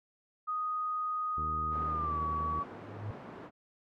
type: tone with pitch glide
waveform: sine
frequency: 1244.5 to 1134.6 Hz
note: D#6 to C#6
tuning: 0 to +40 cents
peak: -31 dBFS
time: 0.47-2.64 s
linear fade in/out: 20 ms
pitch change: -160 cents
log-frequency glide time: 1.86-2.21 s
type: harmonic tone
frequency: 78 Hz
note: D#2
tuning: 5 cents sharp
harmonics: 1 / 2 / 3 / 4 / 5 / 6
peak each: -39 / -45 / -49 / -51 / -53 / -55 dBFS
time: 1.37-2.6 s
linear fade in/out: 10 ms
type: band-pass noise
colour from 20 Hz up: pink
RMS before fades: -47 dBFS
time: 1.7-3.51 s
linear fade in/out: 50 ms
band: 160 to 1200 Hz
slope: 12 dB/octave
type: tone with exponential growth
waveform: sine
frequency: 104.3 Hz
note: G#2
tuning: 8 cents sharp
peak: -33 dBFS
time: 2.6-3.11 s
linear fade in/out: 5 ms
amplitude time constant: 110 ms
effects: none